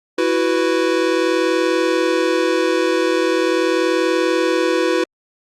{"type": "chord", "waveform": "square", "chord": "E suspended second", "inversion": "none", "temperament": "equal", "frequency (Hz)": [329.6, 370, 493.9], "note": ["E4", "F#4", "B4"], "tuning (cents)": [0, 0, 0], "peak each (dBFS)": -20, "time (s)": [0.18, 5.04], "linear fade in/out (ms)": 5, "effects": ["low-pass 6000 Hz 12 dB/octave", "Opus 48 kbps"]}